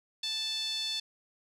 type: tone with band-pass filter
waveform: 5% pulse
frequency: 880 Hz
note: A5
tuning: in tune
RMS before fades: -34 dBFS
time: 0.23-1 s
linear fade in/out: 5 ms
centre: 3900 Hz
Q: 8.5
effects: none